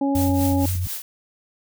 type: harmonic tone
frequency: 277.2 Hz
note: C#4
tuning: in tune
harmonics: 1 / 2 / 3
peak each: -19 / -28 / -28 dBFS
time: 0.01-0.66 s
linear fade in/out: 5 ms
type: tone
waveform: sine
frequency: 90.8 Hz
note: F#2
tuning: 32 cents flat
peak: -21 dBFS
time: 0.15-0.86 s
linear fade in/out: 5 ms
type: noise with tremolo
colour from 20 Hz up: blue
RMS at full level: -28 dBFS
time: 0.15-1.02 s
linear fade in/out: 2 ms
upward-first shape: triangle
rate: 4.2 Hz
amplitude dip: 85%
type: click train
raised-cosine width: 5 ms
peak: -24 dBFS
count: 7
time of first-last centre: 0.18-0.87 s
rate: 8.7 Hz
effects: none